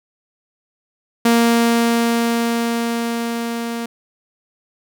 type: tone with level ramp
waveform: sawtooth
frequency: 233.1 Hz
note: A#3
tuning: in tune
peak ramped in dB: -7 to -19 dBFS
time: 1.25-3.86 s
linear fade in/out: 5 ms
effects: none